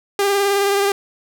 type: tone with vibrato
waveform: sawtooth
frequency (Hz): 399.6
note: G4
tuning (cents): +33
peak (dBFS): -11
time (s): 0.19-0.92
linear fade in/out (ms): 2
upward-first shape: sine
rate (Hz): 19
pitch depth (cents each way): 27
effects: none